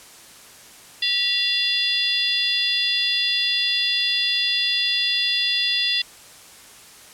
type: harmonic tone with a mistuned harmonic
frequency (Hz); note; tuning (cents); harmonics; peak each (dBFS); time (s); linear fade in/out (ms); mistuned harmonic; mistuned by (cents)
690; F5; -21; 3 / 4 / 5 / 6 / 7; -30 / -25 / -22 / -29 / -25; 1.02-6.02; 5; 3; -110
effects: white hiss -45 dBFS RMS until 7.13 s + low-pass 11000 Hz 12 dB/octave